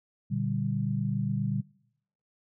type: chord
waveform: sine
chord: G minor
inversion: first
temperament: equal with one note detuned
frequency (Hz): 119.06 / 146.83 / 196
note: Bb2 / D3 / G3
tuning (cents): +37 / 0 / 0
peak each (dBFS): -31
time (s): 0.3-1.62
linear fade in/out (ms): 20
effects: noise-tail reverb RT60 0.8 s tail -25 dB re dry